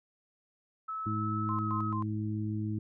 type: tone with pitch glide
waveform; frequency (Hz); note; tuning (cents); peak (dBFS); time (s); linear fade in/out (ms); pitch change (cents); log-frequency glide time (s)
sine; 1300 to 1276.2; E6 to D#6; -24 to +44; -34; 0.88-1.93; 10; -32; 1.52-1.68
type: harmonic tone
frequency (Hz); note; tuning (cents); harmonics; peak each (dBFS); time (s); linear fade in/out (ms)
106.9; A2; -49; 1 / 2 / 3; -33 / -36 / -38; 1.06-2.79; 5
type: tone bursts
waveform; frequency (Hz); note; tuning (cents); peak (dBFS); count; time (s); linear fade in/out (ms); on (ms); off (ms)
sine; 1046.5; C6; 0; -34; 3; 1.49-2.024; 0; 98; 120
effects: none